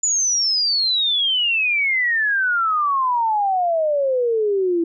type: exponential sweep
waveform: sine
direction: down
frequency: 7040 to 329.6 Hz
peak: -16 dBFS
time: 0.03-4.84 s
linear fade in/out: 5 ms
effects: none